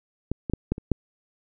clicks, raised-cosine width 3 ms, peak -13 / -16 / -10 / -10 / -22 / -7 dBFS, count 6, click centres 0.316 / 0.498 / 0.536 / 0.72 / 0.781 / 0.917 s, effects none

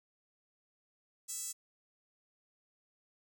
sawtooth tone with high-pass filter, 659.3 Hz, E5, in tune, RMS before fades -41 dBFS, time 1.28-1.53 s, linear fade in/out 20 ms, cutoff 7400 Hz, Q 3.2, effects none

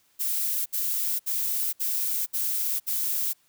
violet noise bursts, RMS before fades -27 dBFS, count 6, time 0.19-3.335 s, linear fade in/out 20 ms, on 470 ms, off 65 ms, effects white hiss -65 dBFS RMS until 3.48 s

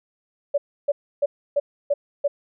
sine tone bursts, 573 Hz, D5, 43 cents flat, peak -16 dBFS, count 6, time 0.54-2.28 s, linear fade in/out 10 ms, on 40 ms, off 300 ms, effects none

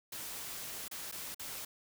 white noise with dropouts, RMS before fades -43 dBFS, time 0.12-1.65 s, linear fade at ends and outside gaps 5 ms, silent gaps 0.882-0.912 / 1.115-1.123 / 1.346-1.394 s, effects none

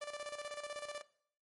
sawtooth tone with tremolo, 587.3 Hz, D5, in tune, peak -36 dBFS, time 0.01-1.02 s, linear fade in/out 10 ms, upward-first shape square, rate 16 Hz, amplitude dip 65%, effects noise-tail reverb RT60 0.6 s tail -18 dB re dry + MP3 48 kbps

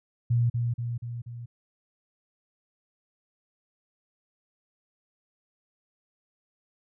sine tone with echo, 118.9 Hz, A#2, 35 cents sharp, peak -20 dBFS, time 0.3-0.5 s, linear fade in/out 10 ms, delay 240 ms, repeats 4, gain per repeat -4 dB, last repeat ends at 1.46 s, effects none

